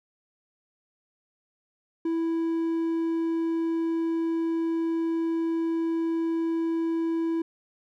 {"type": "tone", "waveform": "triangle", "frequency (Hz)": 329.6, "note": "E4", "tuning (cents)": 0, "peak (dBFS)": -22, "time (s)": [2.05, 7.42], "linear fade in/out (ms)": 5, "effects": []}